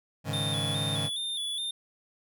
sawtooth chord, Ab suspended fourth, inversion none, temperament just, 103.83 / 138.43 / 155.74 Hz, Ab2 / Db3 / Eb3, 0 / -2 / +2 cents, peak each -30 dBFS, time 0.24-1.1 s, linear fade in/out 50 ms
square tone with vibrato, 3520 Hz, A7, in tune, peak -31 dBFS, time 0.33-1.71 s, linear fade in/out 5 ms, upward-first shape square, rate 2.4 Hz, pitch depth 47 cents each way
effects none

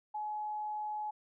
sine tone, 847 Hz, G#5, 34 cents sharp, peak -35 dBFS, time 0.14-1.11 s, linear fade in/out 10 ms, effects none

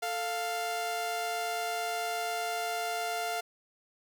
sawtooth tone pair together, 442.8 / 698.5 Hz, A4 / F5, +11 / 0 cents, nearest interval minor sixth, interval 789 cents, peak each -35 / -28 dBFS, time 0.02-3.41 s, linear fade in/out 10 ms, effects none

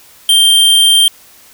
square tone, 3164 Hz, G7, 15 cents sharp, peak -6 dBFS, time 0.29-1.08 s, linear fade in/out 2 ms, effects white hiss -42 dBFS RMS until 1.53 s

